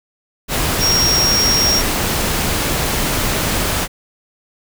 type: tone in noise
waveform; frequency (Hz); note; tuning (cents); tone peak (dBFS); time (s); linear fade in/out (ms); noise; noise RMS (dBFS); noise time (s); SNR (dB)
sine; 5588; F8; 0; -13; 0.79-1.83; 50; pink; -18; 0.48-3.88; +2
effects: none